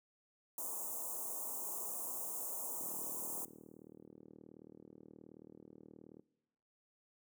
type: band-stop noise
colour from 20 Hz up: white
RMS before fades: -42 dBFS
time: 0.58-3.45 s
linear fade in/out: 2 ms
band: 1100 to 6700 Hz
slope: 48 dB/octave
type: click train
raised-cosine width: 3 ms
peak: -36 dBFS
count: 132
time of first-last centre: 2.81-6.195 s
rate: 38.7 Hz
effects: noise-tail reverb RT60 1.0 s tail -20 dB re dry + high-pass 300 Hz 12 dB/octave